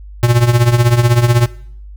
square tone with tremolo, 119.9 Hz, A#2, 49 cents sharp, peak -6 dBFS, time 0.23-1.46 s, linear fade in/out 0 ms, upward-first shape triangle, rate 16 Hz, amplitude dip 80%, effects noise-tail reverb RT60 0.6 s tail -19 dB re dry + added 50 Hz sine -30 dBFS peak until 1.96 s

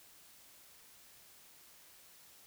silence, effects white hiss -60 dBFS RMS until 2.46 s

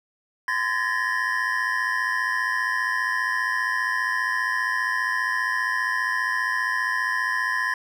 triangle tone cluster, 1026 / 1670 / 1765 / 1880 Hz, C6 / G#6 / A6 / A#6, -34 / +9 / +5 / +14 cents, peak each -26 dBFS, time 0.48-7.74 s, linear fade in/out 2 ms, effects none

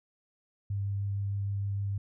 sine tone with vibrato, 99.8 Hz, G2, 32 cents sharp, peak -29 dBFS, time 0.7-1.98 s, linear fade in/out 5 ms, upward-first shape sine, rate 6.5 Hz, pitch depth 8 cents each way, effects none

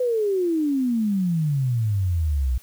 sine exponential sweep, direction down, 511 to 59.9 Hz, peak -19 dBFS, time 0-2.58 s, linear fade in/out 5 ms, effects white hiss -51 dBFS RMS until 2.62 s

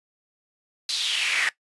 brown noise with high-pass filter sweep, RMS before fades -25 dBFS, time 0.89-1.49 s, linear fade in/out 2 ms, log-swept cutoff 4300 to 1800 Hz, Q 4.2, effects noise-tail reverb RT60 0.1 s tail -18 dB re dry + resampled to 24000 Hz

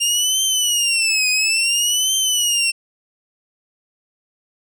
20% pulse tone with vibrato, 2794 Hz, F7, in tune, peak -10 dBFS, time 0-2.72 s, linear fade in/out 20 ms, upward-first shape triangle, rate 0.58 Hz, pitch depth 200 cents each way, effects none

